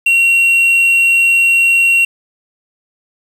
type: tone with quantisation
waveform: triangle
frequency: 2741 Hz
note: F7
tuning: 33 cents flat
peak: -6 dBFS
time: 0.06-2.05 s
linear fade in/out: 5 ms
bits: 6
effects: none